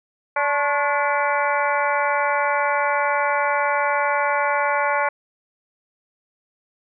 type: harmonic tone with a mistuned harmonic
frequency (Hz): 289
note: D4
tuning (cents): -28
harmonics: 2 / 3 / 4 / 5 / 6 / 7 / 8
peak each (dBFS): -24 / -23 / -25 / -25 / -31 / -28 / -30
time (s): 0.36-5.09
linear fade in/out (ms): 5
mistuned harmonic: 4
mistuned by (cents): -94
effects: none